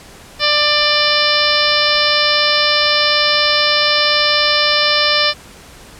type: harmonic tone with a mistuned harmonic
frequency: 593 Hz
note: D5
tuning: 17 cents sharp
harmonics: 1 / 2 / 3 / 4 / 5 / 6 / 7 / 8 / 9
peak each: -20 / -20 / -20 / -20 / -20 / -20 / -20 / -20 / -20 dBFS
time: 0.39-5.34 s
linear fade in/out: 50 ms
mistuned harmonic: 8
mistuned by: +16 cents
effects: pink hiss -39 dBFS RMS until 5.99 s + low-pass 11000 Hz 12 dB/octave